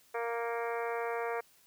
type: harmonic tone with a mistuned harmonic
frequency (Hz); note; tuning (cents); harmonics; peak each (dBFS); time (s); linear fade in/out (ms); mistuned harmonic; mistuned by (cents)
233.1; A#3; 0; 2 / 3 / 4 / 5 / 6 / 7 / 8 / 9 / 10; -35 / -39 / -41 / -43 / -45 / -46 / -47 / -48 / -49; 0.14-1.41; 10; 9; +36
effects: white hiss -64 dBFS RMS until 1.66 s